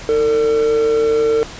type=tone with amplitude modulation; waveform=triangle; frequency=451 Hz; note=A4; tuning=43 cents sharp; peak=-8 dBFS; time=0.09-1.43 s; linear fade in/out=0 ms; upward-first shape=sine; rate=136 Hz; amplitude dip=45%; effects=pink hiss -33 dBFS RMS until 1.59 s + resampled to 16000 Hz